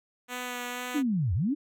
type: tone with vibrato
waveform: 5% pulse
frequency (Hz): 246.9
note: B3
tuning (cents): 0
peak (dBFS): -22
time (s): 0.28-1.03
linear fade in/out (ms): 50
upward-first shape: sine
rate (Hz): 2.1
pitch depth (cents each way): 14
type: linear two-way sweep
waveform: sine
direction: down then up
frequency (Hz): 311.1 to 77.78 to 311.1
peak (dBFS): -24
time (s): 0.94-1.55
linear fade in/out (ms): 20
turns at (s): 1.34
effects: none

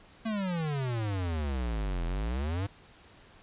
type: exponential two-way sweep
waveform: square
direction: down then up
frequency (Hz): 228.2 to 41.2 to 102.8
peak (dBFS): -30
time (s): 0.25-2.67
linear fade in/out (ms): 10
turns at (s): 2.05
effects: pink hiss -56 dBFS RMS until 3.42 s + resampled to 8000 Hz

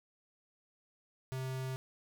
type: tone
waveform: square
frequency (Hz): 130.81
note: C3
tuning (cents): 0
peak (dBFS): -37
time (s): 1.32-1.76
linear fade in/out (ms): 0
effects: none

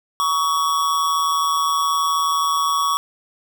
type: tone with amplitude modulation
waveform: square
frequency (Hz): 1123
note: C#6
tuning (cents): +22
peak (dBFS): -15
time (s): 0.2-2.97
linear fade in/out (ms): 0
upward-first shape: sine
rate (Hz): 159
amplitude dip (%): 60
effects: none

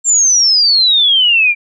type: exponential sweep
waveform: sine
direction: down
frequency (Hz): 7459 to 2344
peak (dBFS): -7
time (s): 0.04-1.55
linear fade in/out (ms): 50
effects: none

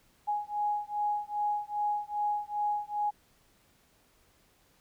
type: beating tone pair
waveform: sine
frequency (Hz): 830.6 / 833.1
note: G#5 / G#5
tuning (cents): 0 / +5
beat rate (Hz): 2.5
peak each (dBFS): -32 / -32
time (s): 0.27-3.11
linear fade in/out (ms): 20
effects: pink hiss -66 dBFS RMS until 4.8 s

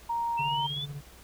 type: tone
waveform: sine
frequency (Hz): 934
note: A#5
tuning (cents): +3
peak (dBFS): -27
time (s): 0.09-0.67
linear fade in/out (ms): 10
type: exponential sweep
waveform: sine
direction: up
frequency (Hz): 2637 to 3553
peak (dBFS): -32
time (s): 0.37-0.86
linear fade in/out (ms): 20
type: tone with tremolo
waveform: triangle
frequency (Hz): 143.4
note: D3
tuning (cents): -41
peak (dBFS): -32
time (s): 0.39-1.01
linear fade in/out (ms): 5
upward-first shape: sine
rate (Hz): 16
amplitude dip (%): 60
effects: added 60 Hz sine -55 dBFS peak until 1.23 s + pink hiss -53 dBFS RMS until 1.23 s

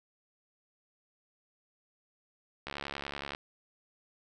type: click train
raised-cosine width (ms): 0.3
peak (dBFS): -21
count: 49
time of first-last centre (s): 2.67-3.349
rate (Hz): 70.7
effects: none

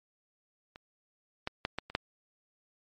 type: clicks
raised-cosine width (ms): 0.3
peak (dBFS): -30 / -17 / -14 / -17 / -28 / -10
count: 6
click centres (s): 0.759 / 1.474 / 1.651 / 1.786 / 1.9 / 1.951
effects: MP3 48 kbps

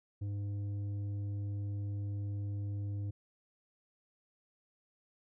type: tone with tanh clipping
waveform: sine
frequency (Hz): 101.2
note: G#2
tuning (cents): -44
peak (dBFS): -36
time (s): 0.21-3.11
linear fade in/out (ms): 10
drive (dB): 7
effects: none

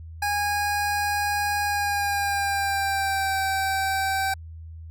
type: tone with pitch glide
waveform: 25% pulse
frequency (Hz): 821 to 774.9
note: G#5 to G5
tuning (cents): -20 to -20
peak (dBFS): -19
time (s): 0.22-4.34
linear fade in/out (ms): 5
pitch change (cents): -100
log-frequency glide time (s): 1.64-3.39
effects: added 81 Hz sine -37 dBFS peak until 4.9 s

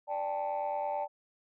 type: chord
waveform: sine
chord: D suspended fourth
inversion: none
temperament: equal with one note detuned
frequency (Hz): 587.3 / 790.8 / 880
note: D5 / G5 / A5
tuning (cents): 0 / +15 / 0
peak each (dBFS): -34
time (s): 0.07-1.08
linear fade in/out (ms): 50
effects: tanh soft clip ceiling -26 dBFS

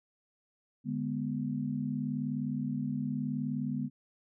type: chord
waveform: sine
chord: G# diminished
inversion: second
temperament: equal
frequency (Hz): 146.83 / 207.7 / 246.9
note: D3 / G#3 / B3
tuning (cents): 0 / 0 / 0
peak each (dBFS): -36 / -36 / -34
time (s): 0.84-3.9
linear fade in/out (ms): 50
effects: none

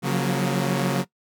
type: chord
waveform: sawtooth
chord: Gb major seventh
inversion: second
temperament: equal with one note detuned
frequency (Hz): 138.59 / 177.87 / 185 / 233.1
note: Db3 / F3 / Gb3 / Bb3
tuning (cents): 0 / +32 / 0 / 0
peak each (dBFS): -21 / -24 / -22 / -25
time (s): 0.02-1.05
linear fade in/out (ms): 50
effects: noise-tail reverb RT60 0.1 s tail -19 dB re dry

